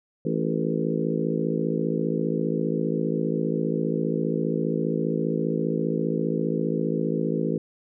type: harmonic tone with a mistuned harmonic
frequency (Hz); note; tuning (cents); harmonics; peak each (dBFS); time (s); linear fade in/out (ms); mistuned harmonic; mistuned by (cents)
55; A1; 0; 3 / 4 / 5 / 6 / 7 / 8 / 9; -28 / -29 / -30 / -31 / -31 / -32 / -33; 0.25-7.58; 5; 8; +38
effects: none